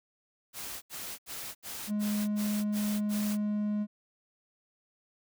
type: noise bursts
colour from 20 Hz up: white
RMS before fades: -40 dBFS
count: 8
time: 0.53-3.375 s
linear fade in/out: 50 ms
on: 290 ms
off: 75 ms
type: tone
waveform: triangle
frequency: 209 Hz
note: G#3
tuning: 11 cents sharp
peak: -26 dBFS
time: 1.87-3.87 s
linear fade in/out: 50 ms
effects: none